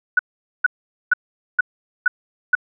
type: tone bursts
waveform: sine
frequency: 1480 Hz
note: F#6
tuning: in tune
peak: -10 dBFS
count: 6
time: 0.17-2.552 s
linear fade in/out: 5 ms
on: 22 ms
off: 450 ms
effects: none